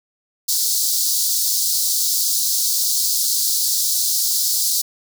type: high-pass noise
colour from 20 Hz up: pink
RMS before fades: -19 dBFS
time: 0.48-4.82 s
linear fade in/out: 10 ms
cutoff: 4200 Hz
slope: 48 dB/octave
effects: none

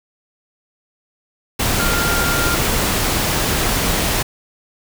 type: tone in noise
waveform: sine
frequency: 1396.9 Hz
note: F6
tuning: in tune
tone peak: -21 dBFS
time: 1.79-2.55 s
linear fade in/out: 10 ms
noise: pink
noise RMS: -18 dBFS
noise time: 1.59-4.23 s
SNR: -6 dB
effects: none

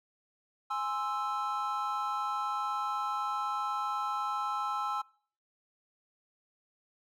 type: chord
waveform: triangle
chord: Ab augmented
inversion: none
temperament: equal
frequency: 830.6 / 1046.5 / 1318.5 Hz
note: Ab5 / C6 / E6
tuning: 0 / 0 / 0 cents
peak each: -34 / -35 / -32 dBFS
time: 0.7-5.02 s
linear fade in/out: 10 ms
effects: noise-tail reverb RT60 0.5 s tail -24 dB re dry

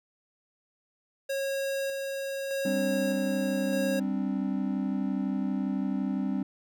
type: tone with tremolo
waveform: square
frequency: 546 Hz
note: C#5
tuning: 26 cents flat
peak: -29 dBFS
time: 1.29-4 s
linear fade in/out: 10 ms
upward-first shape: square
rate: 0.82 Hz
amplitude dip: 30%
type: chord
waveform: triangle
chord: G suspended fourth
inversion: none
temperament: equal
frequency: 196 / 261.6 / 293.7 Hz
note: G3 / C4 / D4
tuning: 0 / 0 / 0 cents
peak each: -28 / -29 / -33 dBFS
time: 2.65-6.43 s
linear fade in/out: 5 ms
effects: none

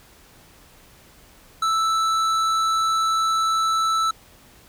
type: tone with hard clipping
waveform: sine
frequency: 1318.5 Hz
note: E6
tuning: in tune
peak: -20 dBFS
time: 1.62-4.11 s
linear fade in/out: 5 ms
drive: 11 dB
effects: pink hiss -51 dBFS RMS until 4.68 s

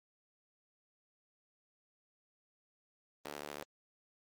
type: tone with high-pass filter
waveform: sawtooth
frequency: 73.42 Hz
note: D2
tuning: in tune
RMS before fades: -45 dBFS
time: 3.25-3.63 s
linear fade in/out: 5 ms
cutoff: 430 Hz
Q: 0.9
effects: Opus 24 kbps

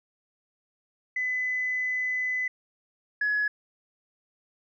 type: tone pair in turn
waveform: sine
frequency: 2009 / 1689.4 Hz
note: B6 / G#6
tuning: +29 / +29 cents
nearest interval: minor third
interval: 300 cents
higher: first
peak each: -25 / -22 dBFS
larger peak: second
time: 1.16-2.48 / 3.21-3.48 s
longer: first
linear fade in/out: 5 ms
effects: tanh soft clip ceiling -19 dBFS

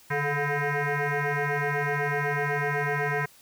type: tone with frequency modulation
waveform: sine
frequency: 716 Hz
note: F5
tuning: 43 cents sharp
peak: -23 dBFS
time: 0.1-3.26 s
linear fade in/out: 10 ms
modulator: 288 Hz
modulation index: 4.7
effects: tanh soft clip ceiling -20 dBFS + white hiss -55 dBFS RMS until 3.41 s

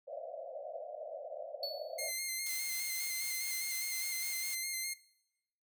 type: band-pass noise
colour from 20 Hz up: white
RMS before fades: -44 dBFS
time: 0.07-2.12 s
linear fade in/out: 10 ms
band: 530 to 680 Hz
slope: 96 dB/octave
type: tone with exponential decay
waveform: triangle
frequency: 4436 Hz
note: C#8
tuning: in tune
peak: -33 dBFS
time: 1.63-2.09 s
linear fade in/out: 2 ms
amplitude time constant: 100 ms
type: tone with vibrato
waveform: 10% pulse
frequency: 2100 Hz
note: C7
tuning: 6 cents sharp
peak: -27 dBFS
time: 1.98-4.94 s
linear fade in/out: 10 ms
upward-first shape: square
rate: 4.9 Hz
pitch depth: 24 cents each way
type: noise with tremolo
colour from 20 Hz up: blue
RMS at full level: -43 dBFS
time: 2.46-4.55 s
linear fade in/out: 2 ms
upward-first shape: sine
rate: 4 Hz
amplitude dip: 25%
effects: noise-tail reverb RT60 0.9 s tail -21 dB re dry

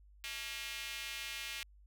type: tone with high-pass filter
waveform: square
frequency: 126.8 Hz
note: B2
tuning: 46 cents sharp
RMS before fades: -43 dBFS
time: 0.24-1.63 s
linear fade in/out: 0 ms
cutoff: 2500 Hz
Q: 2
effects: added 50 Hz sine -58 dBFS peak until 1.86 s

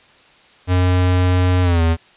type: tone with pitch glide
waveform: square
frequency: 90.8 to 82.31 Hz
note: F#2 to E2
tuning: -32 to -2 cents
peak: -13 dBFS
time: 0.67-1.97 s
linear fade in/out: 50 ms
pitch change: -170 cents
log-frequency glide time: 1.62-1.82 s
effects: white hiss -49 dBFS RMS until 2.16 s + resampled to 8000 Hz

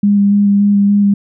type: tone with vibrato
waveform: sine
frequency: 202.3 Hz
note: G#3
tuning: 45 cents flat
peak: -7 dBFS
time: 0.03-1.14 s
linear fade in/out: 5 ms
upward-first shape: square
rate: 3.5 Hz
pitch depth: 11 cents each way
effects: none

